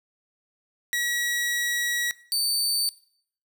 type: tone pair in turn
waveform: sawtooth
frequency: 1920 / 4567 Hz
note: B6 / D8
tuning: -49 / -49 cents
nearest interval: octave + minor third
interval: 1500 cents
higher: second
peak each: -20 dBFS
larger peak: neither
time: 0.93-2.11 / 2.32-2.89 s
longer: first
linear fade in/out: 0 ms
effects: noise-tail reverb RT60 0.6 s tail -20 dB re dry